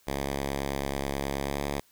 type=tone with pitch glide; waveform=5% pulse; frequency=69.3 to 70.96 Hz; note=C#2 to C#2; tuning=0 to +41 cents; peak=-18 dBFS; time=0.07-1.8 s; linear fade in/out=5 ms; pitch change=+41 cents; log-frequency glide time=1.42-1.6 s; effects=white hiss -63 dBFS RMS until 1.91 s